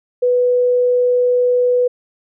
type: tone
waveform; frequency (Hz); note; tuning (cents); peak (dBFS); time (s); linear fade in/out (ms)
sine; 493.9; B4; 0; -11; 0.22-1.88; 10
effects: none